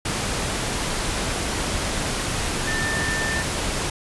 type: tone in noise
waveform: sine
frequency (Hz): 1788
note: A6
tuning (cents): +27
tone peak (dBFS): -25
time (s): 2.67-3.42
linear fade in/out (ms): 5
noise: pink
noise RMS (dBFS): -25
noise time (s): 0.05-3.9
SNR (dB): -3
effects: resampled to 24000 Hz